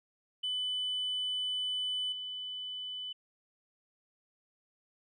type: tone with level steps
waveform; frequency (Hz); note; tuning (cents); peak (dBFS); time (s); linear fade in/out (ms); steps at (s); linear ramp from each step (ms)
sine; 3000; F#7; +23; -30 / -37; 0.43-3.13; 10; 2.12; 5
effects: tanh soft clip ceiling -28 dBFS